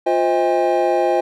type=tone cluster; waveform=triangle; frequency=353.1 / 520 / 635 / 808 Hz; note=F4 / C5 / D#5 / G#5; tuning=+19 / -11 / +35 / -48 cents; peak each=-18 dBFS; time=0.06-1.21 s; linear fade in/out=10 ms; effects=none